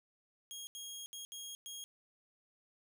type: tone bursts at uneven times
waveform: 20% pulse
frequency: 3272 Hz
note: G#7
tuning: 26 cents flat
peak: -39 dBFS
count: 5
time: 0.51-0.67 / 0.75-1.06 / 1.13-1.25 / 1.32-1.55 / 1.66-1.84 s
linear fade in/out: 0 ms
effects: none